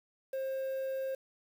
triangle tone with quantisation, 532 Hz, C5, 29 cents sharp, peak -31 dBFS, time 0.33-1.15 s, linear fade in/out 5 ms, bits 9, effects none

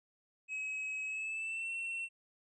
triangle tone with pitch glide, 2556 to 2708 Hz, D#7 to E7, +46 to +46 cents, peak -35 dBFS, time 0.48-2.09 s, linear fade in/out 50 ms, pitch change +100 cents, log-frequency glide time 1.05-1.7 s, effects resampled to 22050 Hz

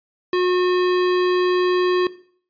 square tone, 362.1 Hz, F#4, 37 cents flat, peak -17 dBFS, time 0.33-2.07 s, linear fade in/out 2 ms, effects noise-tail reverb RT60 0.5 s tail -17 dB re dry + resampled to 11025 Hz

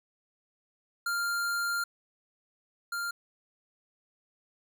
square tone pair in turn, 1396 / 1396 Hz, F6 / F6, -1 / -1 cents, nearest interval unison, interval 0 cents, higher neither, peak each -29 / -32 dBFS, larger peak first, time 1.06-1.84 / 2.92-3.11 s, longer first, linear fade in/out 5 ms, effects none

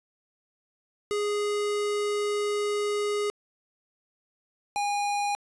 square tone pair in turn, 413.8 / 816.7 Hz, G#4 / G#5, -6 / -29 cents, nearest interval octave, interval 1177 cents, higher second, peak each -26 dBFS, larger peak neither, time 1.11-3.3 / 4.76-5.35 s, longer first, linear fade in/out 0 ms, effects resampled to 24000 Hz + 11-bit

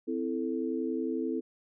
sine chord, A minor, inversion first, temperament equal with one note detuned, 258.6 / 329.6 / 440 Hz, C4 / E4 / A4, -20 / 0 / 0 cents, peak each -33 / -33 / -35 dBFS, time 0.07-1.41 s, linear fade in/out 20 ms, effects none

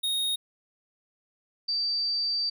square / sine tone pair in turn, 3729 / 4648 Hz, A#7 / D8, 0 / -19 cents, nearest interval major third, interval 381 cents, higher second, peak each -26 / -25 dBFS, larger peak second, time 0.03-0.36 / 1.68-2.5 s, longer second, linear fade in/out 10 ms, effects none

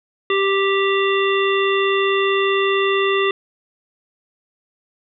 harmonic tone, 392.2 Hz, G4, 1 cent sharp, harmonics 1 / 3 / 5 / 7 / 9, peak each -17 / -22 / -24 / -25 / -27 dBFS, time 0.3-3.31 s, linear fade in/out 2 ms, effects none

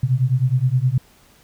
sine beating tone pair, 123.47 / 133.07 Hz, B2 / C3, 0 / +30 cents, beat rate 9.6 Hz, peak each -18 dBFS, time 0.03-0.98 s, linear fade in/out 5 ms, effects pink hiss -53 dBFS RMS until 1.43 s

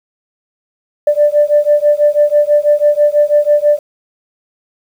sine beating tone pair, 587.3 / 593.4 Hz, D5 / D5, 0 / +18 cents, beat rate 6.1 Hz, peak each -10 dBFS, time 1.07-3.79 s, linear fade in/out 5 ms, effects tanh soft clip ceiling 0 dBFS + 7-bit

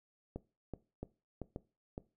clicks, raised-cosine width 2 ms, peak -27 dBFS, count 6, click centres 0.36 / 0.737 / 1.03 / 1.417 / 1.561 / 1.979 s, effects noise-tail reverb RT60 0.3 s tail -19 dB re dry

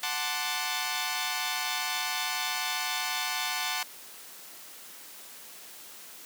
10% pulse chord, D dominant seventh, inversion first, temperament equal, 740 / 880 / 1046.5 / 1174.7 Hz, F#5 / A5 / C6 / D6, 0 / 0 / 0 / 0 cents, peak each -26 / -26 / -27 / -28 dBFS, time 0.03-3.83 s, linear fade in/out 2 ms, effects white hiss -47 dBFS RMS until 6.25 s + high-pass 200 Hz 12 dB/octave

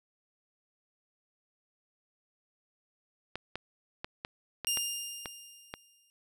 clicks, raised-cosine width 0.3 ms, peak -20 dBFS, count 8, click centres 3.356 / 3.556 / 4.045 / 4.249 / 4.647 / 4.773 / 5.258 / 5.739 s
15% pulse tone with exponential decay, 2809 Hz, F7, 9 cents sharp, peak -20 dBFS, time 4.67-6.1 s, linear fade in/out 0 ms, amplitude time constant 310 ms
effects none

